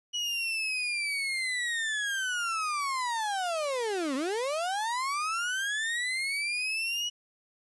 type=linear two-way sweep; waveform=35% pulse; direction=down then up; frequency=2935 to 252.7 to 2935 Hz; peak=-27 dBFS; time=0.13-7.1 s; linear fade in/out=20 ms; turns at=4.15 s; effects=resampled to 24000 Hz + 11-bit